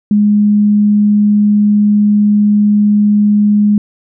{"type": "tone", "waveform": "sine", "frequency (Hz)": 207.7, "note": "G#3", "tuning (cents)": 0, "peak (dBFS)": -6, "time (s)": [0.11, 3.78], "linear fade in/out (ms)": 2, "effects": []}